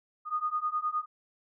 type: beating tone pair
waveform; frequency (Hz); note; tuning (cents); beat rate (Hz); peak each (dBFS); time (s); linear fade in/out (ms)
sine; 1227 / 1236.7; D#6 / D#6; -25 / -11; 9.7; -32 / -31; 0.25-1.06; 50
effects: none